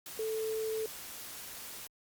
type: tone in noise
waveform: sine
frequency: 440 Hz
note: A4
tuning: in tune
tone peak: -32 dBFS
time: 0.19-0.86 s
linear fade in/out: 2 ms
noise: white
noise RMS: -45 dBFS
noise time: 0.06-1.87 s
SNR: +10 dB
effects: Opus 48 kbps